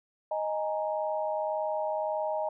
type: chord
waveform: sine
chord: D# suspended fourth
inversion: none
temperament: equal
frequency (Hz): 622.3 / 830.6 / 932.3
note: D#5 / G#5 / A#5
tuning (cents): 0 / 0 / 0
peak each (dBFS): -30 / -34 / -36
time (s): 0.31-2.49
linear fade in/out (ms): 5
effects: none